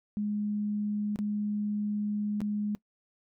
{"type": "tone with dropouts", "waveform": "sine", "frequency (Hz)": 208.2, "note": "G#3", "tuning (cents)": 5, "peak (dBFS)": -28, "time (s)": [0.17, 2.75], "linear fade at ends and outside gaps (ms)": 0, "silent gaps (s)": [[1.159, 1.189], [2.405, 2.416]], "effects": ["noise-tail reverb RT60 0.1 s tail -21 dB re dry"]}